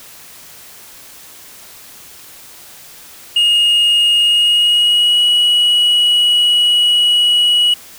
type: tone with pitch glide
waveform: sine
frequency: 2857 to 2919 Hz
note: F7 to F#7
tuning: +39 to -24 cents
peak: -6 dBFS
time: 3.36-7.74 s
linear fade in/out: 5 ms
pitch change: +37 cents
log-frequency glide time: 4.22-5.23 s
effects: tanh soft clip ceiling -8 dBFS + white hiss -38 dBFS RMS until 7.98 s